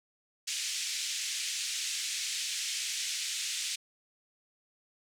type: band-pass noise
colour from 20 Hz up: white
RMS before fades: -35 dBFS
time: 0.47-3.76 s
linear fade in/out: 10 ms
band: 2200 to 7700 Hz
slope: 24 dB/octave
effects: none